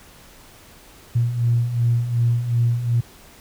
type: beating tone pair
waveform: sine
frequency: 116.54 / 119.24 Hz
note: A#2 / A#2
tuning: 0 / +40 cents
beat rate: 2.7 Hz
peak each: -23 / -17 dBFS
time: 1.15-3.01 s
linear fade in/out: 10 ms
effects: tanh soft clip ceiling -9 dBFS + pink hiss -47 dBFS RMS until 3.4 s